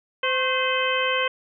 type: harmonic tone with a mistuned harmonic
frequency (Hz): 515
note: C5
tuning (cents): -28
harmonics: 1 / 2 / 3 / 4 / 5 / 6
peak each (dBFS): -26 / -27 / -28 / -29 / -28 / -28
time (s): 0.23-1.28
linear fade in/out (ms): 5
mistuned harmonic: 2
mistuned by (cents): +75
effects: none